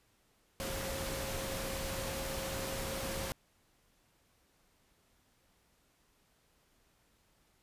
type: tone in noise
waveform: sine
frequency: 538 Hz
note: C5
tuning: 48 cents sharp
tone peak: -42 dBFS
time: 0.6-3.32 s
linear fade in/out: 0 ms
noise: pink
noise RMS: -39 dBFS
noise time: 0.6-3.32 s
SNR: -6 dB
effects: pink hiss -71 dBFS RMS until 7.62 s + resampled to 32000 Hz